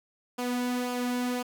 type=tone with flanger; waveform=sawtooth; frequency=246.9 Hz; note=B3; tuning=in tune; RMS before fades=-30 dBFS; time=0.38-1.43 s; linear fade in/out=10 ms; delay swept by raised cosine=0.5 to 2.5 ms; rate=1.9 Hz; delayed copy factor=-0.5; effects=10-bit